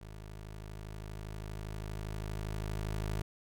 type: tone with level ramp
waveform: 20% pulse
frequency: 52.5 Hz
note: G#1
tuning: 19 cents sharp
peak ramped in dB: -41 to -28 dBFS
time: 0.01-3.22 s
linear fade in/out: 5 ms
effects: none